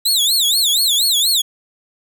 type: tone with vibrato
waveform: sawtooth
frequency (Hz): 3808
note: A#7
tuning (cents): +36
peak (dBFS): -10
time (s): 0.05-1.42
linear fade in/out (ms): 10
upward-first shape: sine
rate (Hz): 4.2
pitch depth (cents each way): 240
effects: none